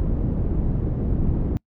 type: low-pass noise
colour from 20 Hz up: pink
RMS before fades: -22 dBFS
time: 0-1.57 s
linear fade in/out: 0 ms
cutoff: 260 Hz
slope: 12 dB/octave
effects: noise-tail reverb RT60 0.1 s tail -26 dB re dry